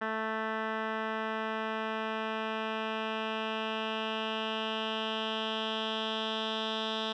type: tone with low-pass filter sweep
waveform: 10% pulse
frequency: 220 Hz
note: A3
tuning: in tune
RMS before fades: -34 dBFS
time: 0.01-7.13 s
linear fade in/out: 10 ms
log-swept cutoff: 1900 to 3600 Hz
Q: 4.1
effects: none